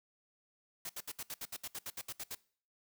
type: noise bursts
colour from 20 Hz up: white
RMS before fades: -42 dBFS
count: 14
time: 0.85-2.35 s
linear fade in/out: 5 ms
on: 44 ms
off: 68 ms
effects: noise-tail reverb RT60 0.5 s tail -22 dB re dry